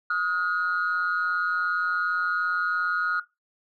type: tone pair together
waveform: sine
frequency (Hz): 1259.7 / 1437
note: D#6 / F6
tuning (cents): +21 / +49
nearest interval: major second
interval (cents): 228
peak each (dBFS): -27 / -22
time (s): 0.1-3.2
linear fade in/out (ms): 5
effects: noise-tail reverb RT60 0.2 s tail -17 dB re dry + tanh soft clip ceiling -18 dBFS